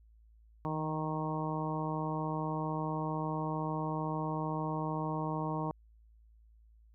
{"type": "harmonic tone with a mistuned harmonic", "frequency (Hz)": 155.56, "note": "D#3", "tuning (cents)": 0, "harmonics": [1, 2, 3, 4, 5, 6, 7], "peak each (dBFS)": [-36, -39, -43, -43, -43, -40, -42], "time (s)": [0.65, 5.71], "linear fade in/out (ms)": 0, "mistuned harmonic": 1, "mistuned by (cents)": 26, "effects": ["added 55 Hz sine -58 dBFS peak until 6.94 s"]}